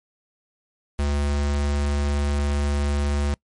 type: tone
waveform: square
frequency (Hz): 72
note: D2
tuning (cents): -34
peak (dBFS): -21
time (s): 0.99-3.34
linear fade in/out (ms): 0
effects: noise-tail reverb RT60 0.1 s tail -25 dB re dry + MP3 48 kbps